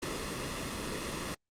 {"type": "noise with comb filter", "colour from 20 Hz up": "pink", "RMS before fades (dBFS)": -36, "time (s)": [0.02, 1.35], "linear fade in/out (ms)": 10, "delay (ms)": 1.3, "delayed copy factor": -0.55, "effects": ["low-pass 9000 Hz 12 dB/octave", "Opus 48 kbps"]}